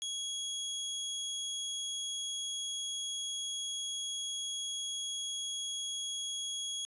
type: tone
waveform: 25% pulse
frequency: 3322 Hz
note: G#7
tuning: in tune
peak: -32 dBFS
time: 0.02-6.85 s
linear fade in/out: 0 ms
effects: resampled to 24000 Hz